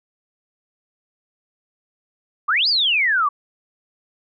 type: exponential two-way sweep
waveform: sine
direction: up then down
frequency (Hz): 1108.7 to 5070 to 1108.7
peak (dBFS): -15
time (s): 2.48-3.29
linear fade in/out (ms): 10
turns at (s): 2.68
effects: none